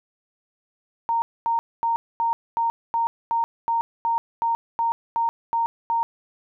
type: tone bursts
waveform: sine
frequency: 924 Hz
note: A#5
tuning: 16 cents flat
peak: -19 dBFS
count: 14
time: 1.09-6.03 s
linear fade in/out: 0 ms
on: 130 ms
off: 240 ms
effects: none